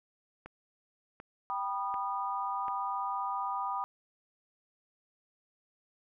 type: click train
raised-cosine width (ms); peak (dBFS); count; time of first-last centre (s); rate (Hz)
0.5; -30; 4; 0.46-2.682; 1.35
type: chord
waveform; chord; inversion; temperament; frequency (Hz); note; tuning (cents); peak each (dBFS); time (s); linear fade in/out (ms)
sine; G augmented; none; just; 784 / 980 / 1225; G5 / B5 / D#6; 0 / -14 / -27; -37 / -35 / -36; 1.5-3.84; 0
effects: none